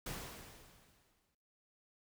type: noise with exponential decay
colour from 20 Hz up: pink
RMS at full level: -42 dBFS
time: 0.06-1.35 s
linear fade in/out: 5 ms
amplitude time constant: 280 ms
effects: noise-tail reverb RT60 1.0 s tail -25 dB re dry